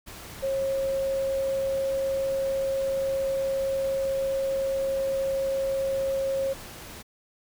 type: tone in noise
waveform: sine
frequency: 541 Hz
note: C#5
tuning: 42 cents flat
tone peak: -24 dBFS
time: 0.42-6.54 s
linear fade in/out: 20 ms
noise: pink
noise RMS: -42 dBFS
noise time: 0.06-7.03 s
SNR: +15 dB
effects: none